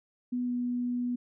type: tone with pitch glide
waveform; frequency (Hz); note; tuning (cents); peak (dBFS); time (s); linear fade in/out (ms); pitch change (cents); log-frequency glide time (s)
sine; 246.9 to 244.8; B3 to B3; 0 to -15; -28; 0.32-1.16; 10; -15; 0.45-0.51
effects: none